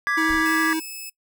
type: chord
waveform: triangle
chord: G# diminished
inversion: second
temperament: equal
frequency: 1174.7 / 1661.2 / 1975.5 Hz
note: D6 / G#6 / B6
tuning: 0 / 0 / 0 cents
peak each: -24 / -20 / -26 dBFS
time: 0.07-0.73 s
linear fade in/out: 0 ms
type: tone with vibrato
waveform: square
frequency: 319.2 Hz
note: D#4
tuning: 44 cents sharp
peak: -23 dBFS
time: 0.17-0.8 s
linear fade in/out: 10 ms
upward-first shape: sine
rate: 12 Hz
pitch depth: 11 cents each way
type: noise with exponential decay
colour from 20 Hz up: brown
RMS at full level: -28 dBFS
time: 0.29-0.59 s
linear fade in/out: 0 ms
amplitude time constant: 64 ms
type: tone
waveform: 5% pulse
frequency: 2597 Hz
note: E7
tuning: 26 cents flat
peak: -24 dBFS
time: 0.45-1.1 s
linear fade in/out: 10 ms
effects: noise-tail reverb RT60 0.1 s tail -22 dB re dry